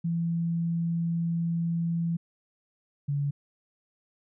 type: tone pair in turn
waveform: sine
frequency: 168 / 142.75 Hz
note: E3 / D3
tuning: +33 / -49 cents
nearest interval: minor third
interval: 282 cents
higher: first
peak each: -25 dBFS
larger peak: neither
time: 0.04-2.17 / 3.08-3.31 s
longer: first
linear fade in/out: 10 ms
effects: none